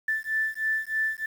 sine beating tone pair, 1760 / 1763.2 Hz, A6 / A6, 0 / +3 cents, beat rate 3.2 Hz, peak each -28 / -28 dBFS, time 0.08-1.26 s, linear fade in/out 5 ms, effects 8-bit

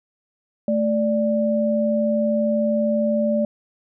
sine tone pair together, 220 / 587.3 Hz, A3 / D5, 0 / 0 cents, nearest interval octave + perfect fourth, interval 1700 cents, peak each -20 dBFS, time 0.68-3.45 s, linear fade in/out 2 ms, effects none

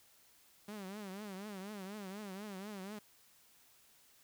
sawtooth tone with vibrato, 199.7 Hz, G3, 32 cents sharp, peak -40 dBFS, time 0.68-2.99 s, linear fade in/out 5 ms, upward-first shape triangle, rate 4.1 Hz, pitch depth 150 cents each way, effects white hiss -66 dBFS RMS until 4.23 s

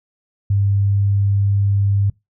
sine tone, 99.9 Hz, G2, 33 cents sharp, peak -13 dBFS, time 0.5-2.1 s, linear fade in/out 5 ms, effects noise-tail reverb RT60 0.2 s tail -23 dB re dry

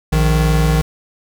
square tone pair together, 58.78 / 155.56 Hz, A#1 / D#3, +15 / 0 cents, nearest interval octave + perfect fourth, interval 1685 cents, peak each -15 dBFS, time 0.12-0.82 s, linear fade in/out 10 ms, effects none

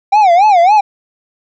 triangle tone with vibrato, 765 Hz, G5, 42 cents flat, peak -3 dBFS, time 0.12-0.81 s, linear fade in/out 10 ms, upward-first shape sine, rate 3.6 Hz, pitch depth 210 cents each way, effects resampled to 16000 Hz

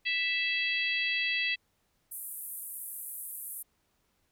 harmonic tone, 659.3 Hz, E5, in tune, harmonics 3 / 4 / 5 / 6 / 7, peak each -33 / -30 / -35 / -41 / -41 dBFS, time 0.05-1.56 s, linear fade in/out 20 ms
white band-pass noise, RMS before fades -41 dBFS, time 2.11-3.63 s, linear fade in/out 10 ms, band 9400 to 14000 Hz, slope 48 dB/octave
effects pink hiss -74 dBFS RMS until 4.31 s

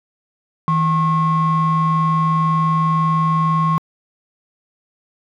triangle ring-modulated tone, 622.3 Hz, D#5, in tune, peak -7 dBFS, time 0.68-3.78 s, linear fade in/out 0 ms, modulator 461 Hz, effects tanh soft clip ceiling -9 dBFS

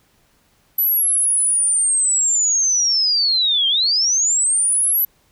sine linear two-way sweep, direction down then up, 11970 to 3136 to 11970 Hz, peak -14 dBFS, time 0.78-5.05 s, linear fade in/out 5 ms, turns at 3.68 s, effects pink hiss -59 dBFS RMS until 5.31 s

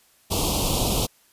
pink band-stop noise, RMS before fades -23 dBFS, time 0.3-1.07 s, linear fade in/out 20 ms, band 1100 to 2700 Hz, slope 48 dB/octave, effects white hiss -59 dBFS RMS until 1.32 s + resampled to 32000 Hz

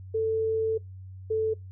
sine tone pair in turn, 442.8 / 439.2 Hz, A4 / A4, +11 / -3 cents, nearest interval unison, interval 14 cents, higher first, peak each -23 dBFS, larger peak neither, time 0.14-0.78 / 1.3-1.54 s, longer first, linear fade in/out 10 ms, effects noise-tail reverb RT60 0.2 s tail -25 dB re dry + added 94 Hz sine -40 dBFS peak until 1.71 s

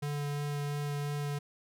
square tone with vibrato, 145.1 Hz, D3, 21 cents flat, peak -33 dBFS, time 0.02-1.39 s, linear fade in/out 10 ms, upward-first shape sine, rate 2.9 Hz, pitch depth 9 cents each way, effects none

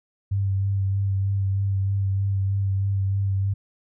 sine tone with vibrato, 97.9 Hz, G2, 2 cents flat, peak -20 dBFS, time 0.31-3.54 s, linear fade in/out 10 ms, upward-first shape sine, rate 3.2 Hz, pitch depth 20 cents each way, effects none

